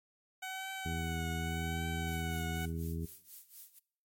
15% pulse tone with vibrato, 750 Hz, F#5, 23 cents sharp, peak -33 dBFS, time 0.42-2.66 s, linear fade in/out 10 ms, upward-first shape triangle, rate 0.86 Hz, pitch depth 43 cents each way
harmonic tone, 82 Hz, E2, 9 cents flat, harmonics 1 / 2 / 3 / 4 / 5, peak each -38 / -39 / -45 / -48 / -48 dBFS, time 0.85-3.06 s, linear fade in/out 10 ms
violet noise with tremolo, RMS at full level -48 dBFS, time 2.07-3.79 s, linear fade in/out 5 ms, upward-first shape sine, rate 4.1 Hz, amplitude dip 85%
effects noise-tail reverb RT60 0.6 s tail -22 dB re dry + MP3 64 kbps

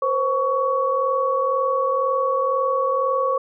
sine tone cluster, 486 / 528 / 1121 Hz, B4 / C5 / C#6, -28 / +16 / +19 cents, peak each -28 / -21 / -21 dBFS, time 0.02-3.38 s, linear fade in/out 5 ms, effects none

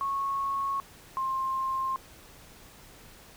sine tone pair in turn, 1100 / 1058.9 Hz, C#6 / C6, -14 / +20 cents, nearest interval minor second, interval 66 cents, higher first, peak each -27 dBFS, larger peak neither, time 0.01-0.8 / 1.17-1.96 s, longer neither, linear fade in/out 0 ms, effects pink hiss -52 dBFS RMS until 3.36 s

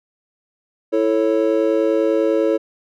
triangle chord, A major, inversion second, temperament just, 330 / 440 / 550 Hz, E4 / A4 / C#5, +2 / 0 / -14 cents, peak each -17 dBFS, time 0.92-2.58 s, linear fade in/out 20 ms, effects none

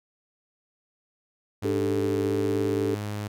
sawtooth tone with pitch glide, 102.6 to 104.03 Hz, G#2 to G#2, -21 to +3 cents, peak -26 dBFS, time 1.62-3.28 s, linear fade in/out 10 ms, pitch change +24 cents, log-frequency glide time 2.25-2.46 s
sine chord, D suspended fourth, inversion none, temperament equal with one note detuned, 293.7 / 392 / 441.3 Hz, D4 / G4 / A4, 0 / 0 / +5 cents, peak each -28 dBFS, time 1.64-2.95 s, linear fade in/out 10 ms
effects none

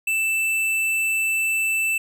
sine tone with hard clipping, 2651 Hz, E7, 9 cents sharp, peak -21 dBFS, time 0.07-1.98 s, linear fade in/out 5 ms, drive 11 dB, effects none

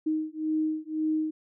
sine beating tone pair, 311.1 / 313 Hz, D#4 / D#4, 0 / +10 cents, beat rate 1.9 Hz, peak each -29 dBFS, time 0.06-1.31 s, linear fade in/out 10 ms, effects none

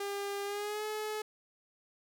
sawtooth tone with pitch glide, 401.6 to 427.9 Hz, G4 to A4, +42 to -48 cents, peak -31 dBFS, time 0-1.22 s, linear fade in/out 5 ms, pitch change +110 cents, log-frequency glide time 0.44-0.85 s, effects none

